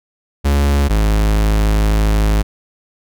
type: tone pair in turn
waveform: 45% pulse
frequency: 70.8 / 52.7 Hz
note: C#2 / G#1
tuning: +37 / +26 cents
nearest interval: perfect fourth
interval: 511 cents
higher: first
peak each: -11 dBFS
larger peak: neither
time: 0.44-0.89 / 0.89-2.43 s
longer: second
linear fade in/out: 20 ms
effects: none